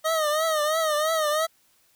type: tone with vibrato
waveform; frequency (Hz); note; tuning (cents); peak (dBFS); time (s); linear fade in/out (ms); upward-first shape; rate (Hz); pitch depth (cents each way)
25% pulse; 622.3; D#5; 0; -18; 0.04-1.47; 20; triangle; 3; 100
effects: white hiss -63 dBFS RMS until 1.95 s